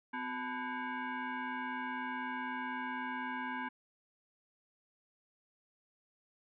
sine tone with frequency modulation, 370 Hz, F#4, in tune, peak -36 dBFS, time 0.13-3.69 s, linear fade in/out 10 ms, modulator 624 Hz, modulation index 2.6, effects none

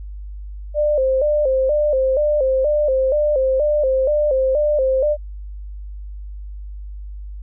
sine tone with vibrato, 560 Hz, C#5, 18 cents sharp, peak -14 dBFS, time 0.74-5.17 s, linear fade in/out 50 ms, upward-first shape square, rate 2.1 Hz, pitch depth 110 cents each way, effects added 50 Hz sine -29 dBFS peak until 7.42 s

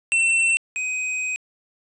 square tone pair in turn, 2695 / 2512 Hz, E7 / D#7, +38 / +16 cents, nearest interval minor second, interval 122 cents, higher first, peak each -17 / -24 dBFS, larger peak first, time 0.12-0.57 / 0.76-1.36 s, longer second, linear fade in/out 0 ms, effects resampled to 22050 Hz + 9-bit

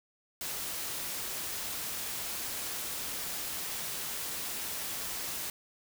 white noise, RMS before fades -37 dBFS, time 0.41-5.5 s, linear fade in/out 2 ms, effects none

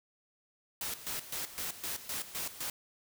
white noise with tremolo, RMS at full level -37 dBFS, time 0.81-2.7 s, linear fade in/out 2 ms, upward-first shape square, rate 3.9 Hz, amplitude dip 75%, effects none

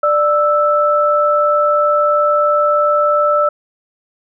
sine tone pair together, 591.8 / 1318.5 Hz, D5 / E6, +13 / 0 cents, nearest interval octave + major second, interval 1387 cents, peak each -13 dBFS, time 0.03-3.49 s, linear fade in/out 5 ms, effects none

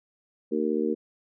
harmonic tone, 76.8 Hz, D#2, 22 cents flat, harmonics 3 / 4 / 5 / 6, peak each -29 / -29 / -29 / -29 dBFS, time 0.51-0.95 s, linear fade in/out 20 ms, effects none

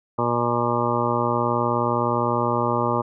harmonic tone, 119.5 Hz, A#2, 43 cents sharp, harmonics 1 / 2 / 3 / 4 / 5 / 7 / 8 / 9 / 10, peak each -28 / -28 / -28 / -28 / -28 / -28 / -28 / -28 / -28 dBFS, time 0.18-3.02 s, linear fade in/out 10 ms, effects none

